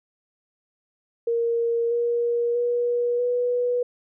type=tone with pitch steps; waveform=sine; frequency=466.2 / 473.8 / 481.5 / 489.4 Hz; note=A#4 / A#4 / B4 / B4; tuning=0 / +28 / -44 / -16 cents; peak=-20 dBFS; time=1.27-3.83 s; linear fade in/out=5 ms; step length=640 ms; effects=none